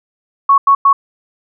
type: tone bursts at uneven times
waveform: sine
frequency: 1108.7 Hz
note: C#6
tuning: in tune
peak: -5 dBFS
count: 3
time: 0.49-0.58 / 0.67-0.75 / 0.85-0.93 s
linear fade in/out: 5 ms
effects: none